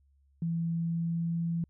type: tone with pitch glide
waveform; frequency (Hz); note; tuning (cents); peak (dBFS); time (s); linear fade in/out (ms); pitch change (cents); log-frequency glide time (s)
sine; 166.8 to 167.96; E3 to E3; +21 to +33; -28; 0.42-1.64; 2; +12; 0.69-1.41
effects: added 69 Hz sine -63 dBFS peak until 1.69 s